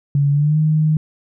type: tone with pitch glide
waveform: sine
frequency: 142.1 to 154.96 Hz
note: C#3 to D#3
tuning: +43 to -7 cents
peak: -12 dBFS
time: 0.15-0.97 s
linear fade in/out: 2 ms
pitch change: +150 cents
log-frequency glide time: 0.31-0.58 s
effects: none